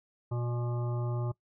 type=harmonic tone with a mistuned harmonic; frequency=120.6 Hz; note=B2; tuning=41 cents flat; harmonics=1 / 3 / 5 / 7 / 9 / 10; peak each=-30 / -40 / -44 / -47 / -49 / -50 dBFS; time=0.31-1.32 s; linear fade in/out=10 ms; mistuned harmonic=9; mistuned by=-29 cents; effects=noise-tail reverb RT60 0.1 s tail -20 dB re dry